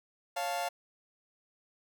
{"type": "chord", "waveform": "40% pulse", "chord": "Db augmented", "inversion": "none", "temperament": "equal", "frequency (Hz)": [554.4, 698.5, 880], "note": ["Db5", "F5", "A5"], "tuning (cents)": [0, 0, 0], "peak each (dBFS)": [-39, -33, -37], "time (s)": [0.36, 0.69], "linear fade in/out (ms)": 10, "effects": []}